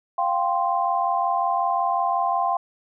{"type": "chord", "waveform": "sine", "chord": "F suspended second", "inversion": "none", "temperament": "equal", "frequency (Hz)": [698.5, 784, 1046.5], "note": ["F5", "G5", "C6"], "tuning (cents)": [0, 0, 0], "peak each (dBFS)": -24, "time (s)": [0.18, 2.57], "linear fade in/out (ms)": 5, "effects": []}